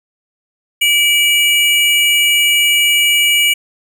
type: tone pair together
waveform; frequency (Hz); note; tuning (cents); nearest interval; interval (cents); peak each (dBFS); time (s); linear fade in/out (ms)
square; 2316 / 2900; D7 / F#7; -25 / -35; major third; 390; -13; 0.81-3.54; 10
effects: none